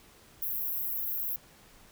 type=high-pass noise; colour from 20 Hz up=pink; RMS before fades=-33 dBFS; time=0.42-1.36 s; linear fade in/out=2 ms; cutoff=12000 Hz; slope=96 dB/octave; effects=pink hiss -57 dBFS RMS until 1.91 s